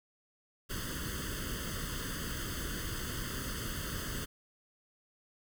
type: noise with comb filter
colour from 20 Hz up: pink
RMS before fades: -38 dBFS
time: 0.69-4.26 s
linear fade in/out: 20 ms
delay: 0.63 ms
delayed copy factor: +0.95
effects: none